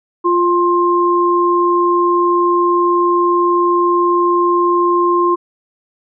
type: tone pair together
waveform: sine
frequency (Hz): 349.2 / 1056.4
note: F4 / C6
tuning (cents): 0 / +16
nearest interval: octave + perfect fifth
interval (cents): 1916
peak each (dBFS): -13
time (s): 0.24-5.36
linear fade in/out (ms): 20
effects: none